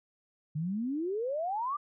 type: exponential sweep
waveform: sine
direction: up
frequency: 145.9 to 1212 Hz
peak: -30 dBFS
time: 0.55-1.77 s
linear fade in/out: 10 ms
effects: none